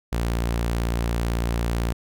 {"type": "tone", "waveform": "sawtooth", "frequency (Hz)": 58, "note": "A#1", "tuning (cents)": -8, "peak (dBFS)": -18, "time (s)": [0.12, 1.93], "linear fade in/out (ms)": 10, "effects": []}